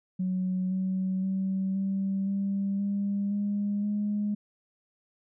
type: tone with pitch steps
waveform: sine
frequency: 185 / 188.02 / 191.08 / 194.2 / 197.36 / 200.6 / 203.9 / 207.2 Hz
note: F#3 / F#3 / G3 / G3 / G3 / G3 / G#3 / G#3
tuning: 0 / +28 / -44 / -16 / +12 / +40 / -32 / -4 cents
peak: -25 dBFS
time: 0.19-4.35 s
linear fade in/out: 10 ms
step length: 520 ms
effects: tanh soft clip ceiling -21 dBFS